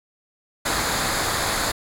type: noise with comb filter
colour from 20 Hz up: pink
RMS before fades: -23 dBFS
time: 0.65-1.72 s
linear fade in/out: 10 ms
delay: 0.35 ms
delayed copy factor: -0.55
effects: low-pass 12000 Hz 12 dB/octave